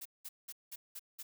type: noise bursts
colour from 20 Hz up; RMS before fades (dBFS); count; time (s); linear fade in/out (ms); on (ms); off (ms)
blue; -45; 6; 0.01-1.23; 10; 45; 190
effects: none